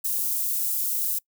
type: high-pass noise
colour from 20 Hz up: white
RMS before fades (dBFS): -26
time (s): 0.04-1.19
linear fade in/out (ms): 10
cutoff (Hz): 11000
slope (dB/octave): 12
effects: noise-tail reverb RT60 0.1 s tail -24 dB re dry